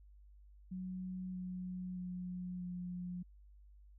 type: tone with pitch steps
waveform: sine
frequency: 184.6 / 182.59 / 180.59 / 178.62 Hz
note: F#3 / F#3 / F#3 / F3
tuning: -4 / -23 / -42 / +39 cents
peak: -40 dBFS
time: 0.71-3.23 s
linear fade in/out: 10 ms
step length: 630 ms
effects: added 50 Hz sine -57 dBFS peak until 3.98 s